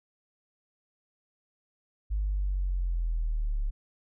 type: linear sweep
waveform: sine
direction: down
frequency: 51.91 to 34.65 Hz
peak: -25 dBFS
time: 2.1-3.71 s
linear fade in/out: 20 ms
effects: tanh soft clip ceiling -21 dBFS